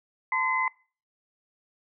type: tone cluster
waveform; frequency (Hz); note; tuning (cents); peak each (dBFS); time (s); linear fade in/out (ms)
sine; 890 / 1030 / 2041; A5 / C6 / C7; +20 / -28 / -44; -32 / -27 / -26; 0.32-0.68; 2
effects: noise-tail reverb RT60 0.4 s tail -24 dB re dry